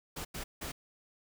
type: noise bursts at uneven times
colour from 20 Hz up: pink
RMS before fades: -40 dBFS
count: 3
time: 0.16-0.25 / 0.34-0.44 / 0.61-0.72 s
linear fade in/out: 10 ms
effects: none